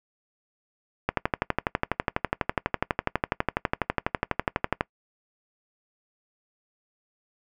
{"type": "click train", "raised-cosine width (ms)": 0.5, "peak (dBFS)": -7, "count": 46, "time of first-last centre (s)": [1.09, 4.809], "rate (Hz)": 12.1, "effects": ["noise-tail reverb RT60 0.1 s tail -22 dB re dry"]}